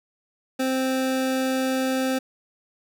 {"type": "tone", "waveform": "25% pulse", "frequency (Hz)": 261.6, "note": "C4", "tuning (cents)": 0, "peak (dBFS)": -18, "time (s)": [0.59, 2.19], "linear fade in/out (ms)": 10, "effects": []}